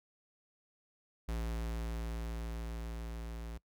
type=tone with level ramp; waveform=square; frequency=56.7 Hz; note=A#1; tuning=47 cents flat; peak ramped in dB=-35 to -42 dBFS; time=1.28-3.58 s; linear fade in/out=10 ms; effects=noise-tail reverb RT60 0.1 s tail -22 dB re dry